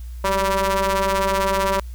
sawtooth ring-modulated tone, 195.7 Hz, G3, 3 cents flat, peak -11 dBFS, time 0.24-1.8 s, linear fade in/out 5 ms, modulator 775 Hz, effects added 60 Hz sine -30 dBFS peak until 1.94 s + white hiss -53 dBFS RMS until 1.94 s

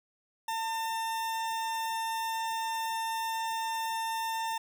40% pulse tone, 901 Hz, A5, 41 cents sharp, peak -30 dBFS, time 0.48-4.58 s, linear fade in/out 5 ms, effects none

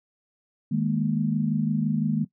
sine chord, D# suspended fourth, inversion none, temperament just, 155.56 / 207.4 / 233.3 Hz, D#3 / G#3 / A#3, 0 / -2 / +2 cents, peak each -26 dBFS, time 0.71-2.25 s, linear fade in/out 10 ms, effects noise-tail reverb RT60 0.1 s tail -17 dB re dry

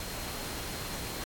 sine tone in noise, 4186 Hz, C8, in tune, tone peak -48 dBFS, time 0-1.24 s, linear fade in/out 2 ms, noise pink, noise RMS -38 dBFS, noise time 0-1.24 s, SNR -13 dB, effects AAC 64 kbps

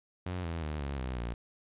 sawtooth tone with pitch steps, 90.5 / 82.99 / 76.1 / 69.79 / 63.99 / 58.68 Hz, F#2 / E2 / D#2 / C#2 / C2 / A#1, -38 / +12 / -38 / +12 / -38 / +12 cents, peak -30 dBFS, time 0.26-1.34 s, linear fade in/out 5 ms, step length 180 ms, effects resampled to 8000 Hz + 12-bit

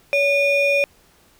triangle ring-modulated tone, 1505 Hz, F#6, 29 cents sharp, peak -10 dBFS, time 0.13-0.84 s, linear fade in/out 0 ms, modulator 940 Hz, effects pink hiss -55 dBFS RMS until 1.39 s

